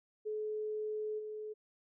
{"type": "tone with level steps", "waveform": "sine", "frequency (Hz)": 428.1, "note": "A4", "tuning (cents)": -47, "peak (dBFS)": [-35, -40], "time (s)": [0.25, 1.54], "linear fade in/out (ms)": 20, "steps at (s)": 1.18, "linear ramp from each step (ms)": 20, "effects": []}